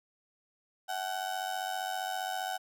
35% pulse tone with amplitude modulation, 752 Hz, F#5, 28 cents sharp, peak -28 dBFS, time 0.88-2.58 s, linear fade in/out 20 ms, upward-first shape sine, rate 95.1 Hz, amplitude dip 75%, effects none

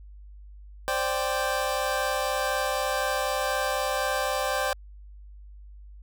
25% pulse chord, C suspended second, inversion none, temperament equal, 523.3 / 587.3 / 784 Hz, C5 / D5 / G5, 0 / 0 / 0 cents, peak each -26 dBFS, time 0.88-4.73 s, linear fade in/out 0 ms, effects added 50 Hz sine -43 dBFS peak until 6.02 s

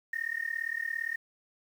sine tone with amplitude modulation, 1842 Hz, A#6, 21 cents flat, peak -27 dBFS, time 0.13-1.16 s, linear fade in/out 5 ms, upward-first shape sine, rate 37.5 Hz, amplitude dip 95%, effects 9-bit

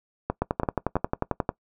two click trains, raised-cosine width 1 ms, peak -10 / -9 dBFS, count 3 / 13, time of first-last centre 0.3-0.967 / 0.42-1.491 s, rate 3 / 11.2 Hz, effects noise-tail reverb RT60 0.1 s tail -21 dB re dry

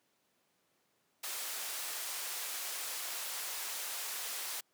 white band-pass noise, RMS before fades -40 dBFS, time 1.23-4.61 s, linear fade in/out 10 ms, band 570 to 16000 Hz, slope 12 dB/octave, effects pink hiss -75 dBFS RMS until 4.73 s + high-pass 200 Hz 12 dB/octave

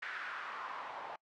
white noise with band-pass filter sweep, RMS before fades -43 dBFS, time 0.02-1.16 s, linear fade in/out 5 ms, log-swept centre 1700 to 790 Hz, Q 3, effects noise-tail reverb RT60 0.1 s tail -25 dB re dry + low-pass 3000 Hz 12 dB/octave

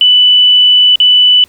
sine tone with dropouts, 2982 Hz, F#7, 13 cents sharp, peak -3 dBFS, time 0.01-1.44 s, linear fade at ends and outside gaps 1 ms, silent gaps 0.957-1.001 s, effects pink hiss -46 dBFS RMS until 1.48 s

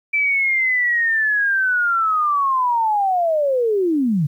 sine linear sweep, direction down, 2332 to 134.9 Hz, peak -15 dBFS, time 0.13-4.27 s, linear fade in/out 10 ms, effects 9-bit

